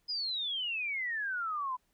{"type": "exponential sweep", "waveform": "sine", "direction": "down", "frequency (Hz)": [5060, 987.8], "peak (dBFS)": -32, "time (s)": [0.08, 1.77], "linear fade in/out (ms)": 20, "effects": ["pink hiss -75 dBFS RMS until 1.93 s"]}